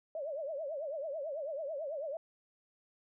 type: tone with vibrato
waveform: sine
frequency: 596 Hz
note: D5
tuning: 25 cents sharp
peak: -36 dBFS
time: 0.15-2.17 s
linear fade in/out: 2 ms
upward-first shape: triangle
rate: 9.1 Hz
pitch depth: 210 cents each way
effects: none